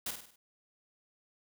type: noise with echo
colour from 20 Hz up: white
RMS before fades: -36 dBFS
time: 0.06-0.11 s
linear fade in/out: 5 ms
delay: 50 ms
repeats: 5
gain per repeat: -6 dB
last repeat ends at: 0.36 s
effects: none